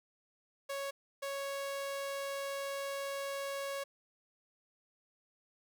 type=tone bursts at uneven times; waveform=sawtooth; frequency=554.4 Hz; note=C#5; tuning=in tune; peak=-33 dBFS; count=2; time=0.69-0.91 / 1.22-3.84 s; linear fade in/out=10 ms; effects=none